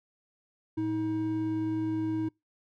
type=tone pair together; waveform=triangle; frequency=112.22 / 317.4 Hz; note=A2 / D#4; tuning=+35 / +35 cents; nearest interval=octave + tritone; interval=1800 cents; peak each=-35 / -26 dBFS; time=0.77-2.29 s; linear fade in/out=10 ms; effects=noise-tail reverb RT60 0.2 s tail -25 dB re dry